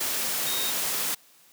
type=tone in noise; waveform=sine; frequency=3729 Hz; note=A#7; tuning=in tune; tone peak=-31 dBFS; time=0.46-0.71 s; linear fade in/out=10 ms; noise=white; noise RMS=-28 dBFS; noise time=0-1.15 s; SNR=-6 dB; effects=white hiss -57 dBFS RMS until 1.52 s + high-pass 150 Hz 12 dB/octave